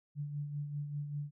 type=tone with tremolo; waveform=sine; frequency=145.8 Hz; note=D3; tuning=12 cents flat; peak=-34 dBFS; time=0.15-1.31 s; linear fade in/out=50 ms; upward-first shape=sine; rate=5.1 Hz; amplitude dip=50%; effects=none